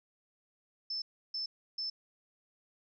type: tone bursts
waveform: sine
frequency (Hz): 5274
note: E8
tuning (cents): 0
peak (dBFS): -34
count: 3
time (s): 0.9-1.9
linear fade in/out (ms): 5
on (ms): 120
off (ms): 320
effects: none